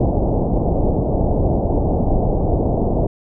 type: low-pass noise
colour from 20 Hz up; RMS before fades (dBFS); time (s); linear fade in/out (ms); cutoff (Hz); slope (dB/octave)
pink; -17; 0-3.07; 5; 780; 48
effects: none